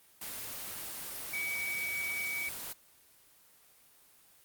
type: tone in noise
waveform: sine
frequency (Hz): 2270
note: C#7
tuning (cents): +41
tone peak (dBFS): -33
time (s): 1.33-2.49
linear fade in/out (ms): 5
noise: white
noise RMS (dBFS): -41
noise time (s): 0.21-2.73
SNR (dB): +5
effects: white hiss -62 dBFS RMS until 4.44 s + Opus 24 kbps